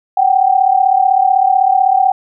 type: tone pair together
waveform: sine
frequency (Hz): 748.1 / 784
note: F#5 / G5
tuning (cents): +19 / 0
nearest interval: minor second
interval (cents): 81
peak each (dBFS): -11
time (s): 0.17-2.12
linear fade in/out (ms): 5
effects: none